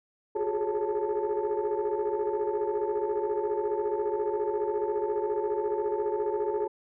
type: tone cluster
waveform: sine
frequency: 360.1 / 410 / 424.5 / 551 / 883 Hz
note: F#4 / G#4 / G#4 / C#5 / A5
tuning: -47 / -22 / +38 / -11 / +6 cents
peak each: -33 / -30 / -29 / -37 / -34 dBFS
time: 0.35-6.68 s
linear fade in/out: 10 ms
effects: tanh soft clip ceiling -20 dBFS